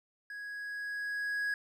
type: tone with level ramp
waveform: triangle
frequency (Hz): 1661.2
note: G#6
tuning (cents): 0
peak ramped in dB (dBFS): -39 to -28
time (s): 0.3-1.54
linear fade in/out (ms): 2
effects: none